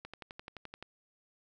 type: click train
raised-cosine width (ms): 0.3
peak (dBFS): -28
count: 10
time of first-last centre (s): 0.05-0.826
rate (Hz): 11.6
effects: none